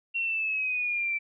sine exponential sweep, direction down, 2742 to 2326 Hz, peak -26 dBFS, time 0.14-1.19 s, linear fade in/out 20 ms, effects none

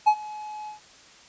triangle tone with ADSR envelope, 849 Hz, G#5, 38 cents sharp, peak -10 dBFS, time 0.06-0.8 s, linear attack 18 ms, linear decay 69 ms, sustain -22 dB, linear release 120 ms, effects white hiss -51 dBFS RMS until 1.28 s + resampled to 16000 Hz

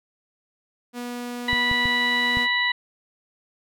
sawtooth tone, 243 Hz, B3, 28 cents flat, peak -26 dBFS, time 0.93-2.48 s, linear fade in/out 50 ms
harmonic tone, 981 Hz, B5, 12 cents flat, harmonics 1 / 2 / 3 / 4, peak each -29 / -21 / -31 / -27 dBFS, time 1.48-2.72 s, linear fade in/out 5 ms
clicks, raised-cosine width 5 ms, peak -18 dBFS, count 4, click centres 1.531 / 1.714 / 1.856 / 2.371 s
effects none

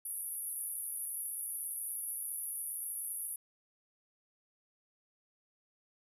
pink band-pass noise, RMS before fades -40 dBFS, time 0.05-3.36 s, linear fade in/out 5 ms, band 10000 to 12000 Hz, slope 96 dB/octave, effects none

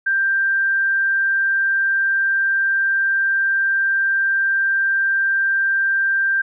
sine tone, 1580 Hz, G6, 13 cents sharp, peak -15 dBFS, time 0.06-6.42 s, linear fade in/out 10 ms, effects none

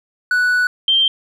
triangle / sine tone pair in turn, 1480 / 3154 Hz, F#6 / G7, 0 / +10 cents, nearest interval octave + minor second, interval 1310 cents, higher second, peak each -11 dBFS, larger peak neither, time 0.31-0.67 / 0.88-1.08 s, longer first, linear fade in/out 2 ms, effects none

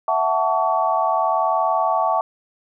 sine chord, F# minor seventh, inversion third, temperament equal with one note detuned, 659.3 / 740 / 880 / 1131.4 Hz, E5 / F#5 / A5 / C#6, 0 / 0 / 0 / +35 cents, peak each -22 dBFS, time 0.08-2.21 s, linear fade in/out 2 ms, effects none

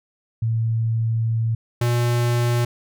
sine / square tone pair in turn, 113.3 / 120.04 Hz, A#2 / B2, -49 / -49 cents, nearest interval minor second, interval 100 cents, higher second, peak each -18 dBFS, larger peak neither, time 0.42-1.55 / 1.81-2.65 s, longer first, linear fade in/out 5 ms, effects none

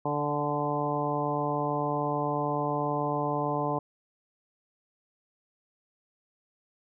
harmonic tone with a mistuned harmonic, 146.83 Hz, D3, in tune, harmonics 1 / 2 / 3 / 4 / 5 / 6 / 7, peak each -34 / -34 / -34 / -34 / -34 / -34 / -34 dBFS, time 0.05-3.79 s, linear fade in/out 5 ms, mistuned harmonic 6, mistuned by -18 cents, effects none

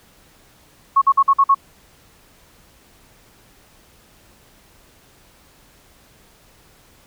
sine tone bursts, 1100 Hz, C#6, 14 cents flat, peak -9 dBFS, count 6, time 0.96-1.547 s, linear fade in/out 10 ms, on 57 ms, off 49 ms, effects pink hiss -52 dBFS RMS until 7.06 s

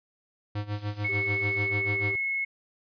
square tone with tremolo, 103.83 Hz, G#2, in tune, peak -28 dBFS, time 0.55-2.16 s, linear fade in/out 5 ms, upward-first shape sine, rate 6.8 Hz, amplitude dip 85%
blue noise, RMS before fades -44 dBFS, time 0.7-1.7 s, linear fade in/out 20 ms
sine tone with pitch glide, 2200 to 2182 Hz, C#7 to C#7, -14 to -28 cents, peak -26 dBFS, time 1.04-2.45 s, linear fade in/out 10 ms, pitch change -14 cents, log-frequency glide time 1.81-2.15 s
triangle tone, 392 Hz, G4, in tune, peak -34 dBFS, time 1.08-2.16 s, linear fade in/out 20 ms
effects resampled to 11025 Hz

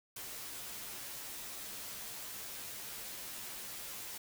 white noise with comb filter, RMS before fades -45 dBFS, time 0.16-4.18 s, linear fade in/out 5 ms, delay 12 ms, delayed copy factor -0.65, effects none

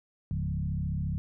sine tone with frequency modulation, 117.5 Hz, A#2, 14 cents sharp, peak -28 dBFS, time 0.31-1.18 s, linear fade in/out 0 ms, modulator 34.4 Hz, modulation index 1.8, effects none

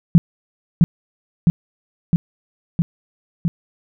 sine tone with echo, 168.9 Hz, E3, 42 cents sharp, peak -4 dBFS, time 0.15-0.18 s, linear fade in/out 0 ms, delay 660 ms, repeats 5, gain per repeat -2 dB, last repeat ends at 3.48 s, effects none

